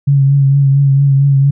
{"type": "tone with vibrato", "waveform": "sine", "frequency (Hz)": 138.59, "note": "C#3", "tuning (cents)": 0, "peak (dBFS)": -6, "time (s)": [0.07, 1.51], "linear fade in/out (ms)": 10, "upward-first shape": "triangle", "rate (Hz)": 4.4, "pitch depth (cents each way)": 37, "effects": []}